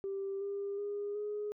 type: tone with pitch steps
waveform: sine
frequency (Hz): 392 / 400.2 / 408.6 / 417.2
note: G4 / G4 / G#4 / G#4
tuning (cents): 0 / +36 / -28 / +8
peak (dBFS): -34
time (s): 0.04-1.52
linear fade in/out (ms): 0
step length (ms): 370
effects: tanh soft clip ceiling -30 dBFS